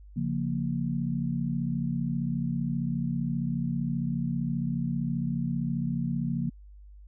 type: chord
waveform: sine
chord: Bb minor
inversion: first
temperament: just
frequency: 139.85 / 174.81 / 233.1 Hz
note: Db3 / F3 / Bb3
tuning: +16 / +2 / 0 cents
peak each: -31 dBFS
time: 0.16-6.5 s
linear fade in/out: 10 ms
effects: added 50 Hz sine -46 dBFS peak until 7.07 s